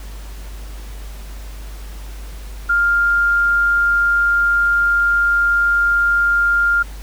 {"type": "tone", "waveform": "sine", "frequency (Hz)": 1401, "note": "F6", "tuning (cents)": 5, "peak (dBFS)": -12, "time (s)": [2.69, 6.83], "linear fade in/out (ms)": 10, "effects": ["added 50 Hz sine -29 dBFS peak until 7.02 s", "pink hiss -41 dBFS RMS until 7.02 s"]}